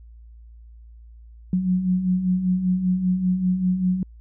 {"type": "beating tone pair", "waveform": "sine", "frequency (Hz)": [179.3, 184.4], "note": ["F3", "F#3"], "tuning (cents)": [46, -6], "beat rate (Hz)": 5.1, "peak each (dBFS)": [-27, -19], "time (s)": [1.53, 4.03], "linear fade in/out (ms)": 2, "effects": ["added 57 Hz sine -42 dBFS peak until 4.2 s"]}